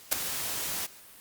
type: noise with ADSR envelope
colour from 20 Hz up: white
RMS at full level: -21 dBFS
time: 0.11-0.87 s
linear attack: 18 ms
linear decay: 3 ms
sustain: -12 dB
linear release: 19 ms
effects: white hiss -51 dBFS RMS until 1.2 s + Opus 48 kbps